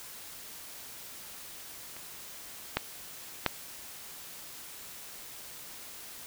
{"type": "clicks", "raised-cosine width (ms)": 0.3, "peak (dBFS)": [-29, -10, -8], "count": 3, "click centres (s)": [1.966, 2.77, 3.463], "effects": ["white hiss -46 dBFS RMS until 6.26 s"]}